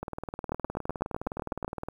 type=two click trains; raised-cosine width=1 ms; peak=-15 / -20 dBFS; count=10 / 37; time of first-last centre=0.52-1.646 / 0.03-1.886 s; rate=7.99 / 19.4 Hz; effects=9-bit